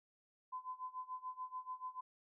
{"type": "tone with tremolo", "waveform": "sine", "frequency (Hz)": 1018, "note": "C6", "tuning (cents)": -48, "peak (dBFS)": -40, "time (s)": [0.52, 2.01], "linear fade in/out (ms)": 10, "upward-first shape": "sine", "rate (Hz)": 6.9, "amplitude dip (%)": 90, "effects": []}